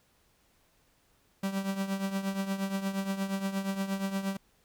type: tone with tremolo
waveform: 45% pulse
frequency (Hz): 194.6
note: G3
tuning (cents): -12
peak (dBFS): -27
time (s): 1.43-4.37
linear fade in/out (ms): 5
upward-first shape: triangle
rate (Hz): 8.5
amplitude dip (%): 75
effects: pink hiss -68 dBFS RMS until 4.64 s